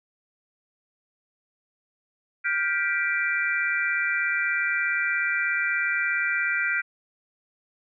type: chord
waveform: sine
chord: G dominant seventh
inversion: third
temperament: just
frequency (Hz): 1411.2 / 1568 / 1960 / 2352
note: F6 / G6 / B6 / D7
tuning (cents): +18 / 0 / -14 / +2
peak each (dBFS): -28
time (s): 2.44-6.82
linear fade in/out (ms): 20
effects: none